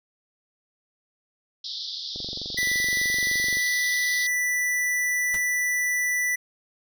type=band-pass noise; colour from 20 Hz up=pink; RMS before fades=-34 dBFS; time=1.64-4.27 s; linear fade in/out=5 ms; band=3400 to 5300 Hz; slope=96 dB/octave
type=click train; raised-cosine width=2 ms; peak=-26 dBFS; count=34; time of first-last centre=2.16-3.57 s; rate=23.4 Hz
type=tone; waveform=square; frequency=1976 Hz; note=B6; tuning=in tune; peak=-23 dBFS; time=2.57-6.36 s; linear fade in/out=10 ms
type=noise with exponential decay; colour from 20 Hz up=pink; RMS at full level=-32 dBFS; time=5.34-5.43 s; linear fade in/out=2 ms; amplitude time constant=18 ms
effects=none